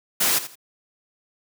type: noise with echo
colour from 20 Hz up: white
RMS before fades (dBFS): -20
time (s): 0.2-0.39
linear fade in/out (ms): 10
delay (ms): 83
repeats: 2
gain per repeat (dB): -13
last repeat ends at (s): 0.556
effects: high-pass 150 Hz 12 dB/octave